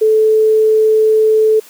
sine tone, 435.8 Hz, A4, 17 cents flat, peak -7 dBFS, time 0.01-1.6 s, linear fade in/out 10 ms, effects white hiss -41 dBFS RMS until 1.69 s + high-pass 200 Hz 12 dB/octave

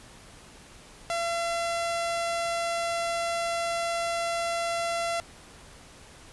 sawtooth tone, 679 Hz, F5, 49 cents flat, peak -23 dBFS, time 1.1-5.2 s, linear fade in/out 0 ms, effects pink hiss -50 dBFS RMS until 6.32 s + resampled to 24000 Hz

